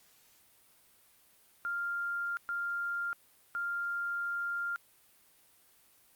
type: tone bursts at uneven times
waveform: sine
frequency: 1396.9 Hz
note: F6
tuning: in tune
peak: -32 dBFS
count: 3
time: 1.65-2.37 / 2.49-3.13 / 3.55-4.76 s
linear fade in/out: 0 ms
effects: white hiss -64 dBFS RMS until 6.15 s + Opus 48 kbps